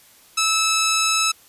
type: tone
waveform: 10% pulse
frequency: 1306 Hz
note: E6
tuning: 17 cents flat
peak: -9 dBFS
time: 0.37-1.32 s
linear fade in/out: 10 ms
effects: white hiss -51 dBFS RMS until 1.48 s + resampled to 32000 Hz